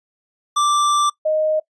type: tone pair in turn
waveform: square / sine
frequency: 1174.7 / 621.1 Hz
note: D6 / D#5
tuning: 0 / -3 cents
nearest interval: major seventh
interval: 1103 cents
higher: first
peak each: -15 / -15 dBFS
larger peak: neither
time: 0.56-1.1 / 1.25-1.6 s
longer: first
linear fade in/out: 10 ms
effects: noise-tail reverb RT60 0.1 s tail -21 dB re dry + resampled to 22050 Hz